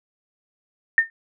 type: tone with exponential decay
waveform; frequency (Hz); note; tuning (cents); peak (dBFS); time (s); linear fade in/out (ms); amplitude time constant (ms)
sine; 1818; A#6; -44; -8; 0.98-1.1; 1; 24
effects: none